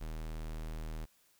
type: tone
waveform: square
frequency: 39.42 Hz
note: D#1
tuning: 23 cents sharp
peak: -39 dBFS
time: 0-1.06 s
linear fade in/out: 20 ms
effects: white hiss -69 dBFS RMS until 1.39 s